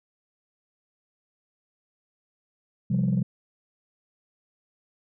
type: chord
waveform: sine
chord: C suspended fourth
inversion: none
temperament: equal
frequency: 130.81 / 174.61 / 196 Hz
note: C3 / F3 / G3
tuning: 0 / 0 / 0 cents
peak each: -24 dBFS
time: 2.9-3.23 s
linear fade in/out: 10 ms
effects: tanh soft clip ceiling -16 dBFS